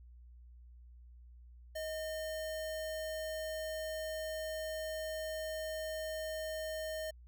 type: tone with sample-and-hold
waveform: sine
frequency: 630 Hz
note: D#5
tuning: 21 cents sharp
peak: -37 dBFS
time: 1.75-7.11 s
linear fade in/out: 10 ms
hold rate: 2450 Hz
effects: added 60 Hz sine -53 dBFS peak until 7.27 s